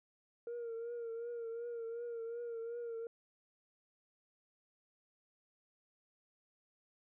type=tone with vibrato; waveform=sine; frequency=466.2 Hz; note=A#4; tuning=in tune; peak=-38 dBFS; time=0.47-3.07 s; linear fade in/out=2 ms; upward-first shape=triangle; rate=2.7 Hz; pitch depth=52 cents each way; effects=tanh soft clip ceiling -38 dBFS